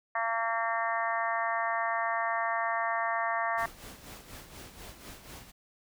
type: harmonic tone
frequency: 228.2 Hz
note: A#3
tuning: 37 cents flat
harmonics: 3 / 4 / 5 / 6 / 7 / 8 / 9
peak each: -33 / -35 / -33 / -41 / -40 / -34 / -43 dBFS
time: 0.15-3.66 s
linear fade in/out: 5 ms
type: noise with tremolo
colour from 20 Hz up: pink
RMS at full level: -45 dBFS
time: 3.57-5.52 s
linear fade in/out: 20 ms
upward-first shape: sine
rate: 4.1 Hz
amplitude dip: 60%
effects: none